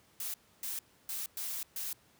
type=noise bursts at uneven times; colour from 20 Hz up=blue; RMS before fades=-38 dBFS; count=5; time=0.2-0.34 / 0.63-0.79 / 1.09-1.26 / 1.37-1.63 / 1.76-1.93 s; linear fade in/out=2 ms; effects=pink hiss -65 dBFS RMS until 2.19 s + high-pass 80 Hz 12 dB/octave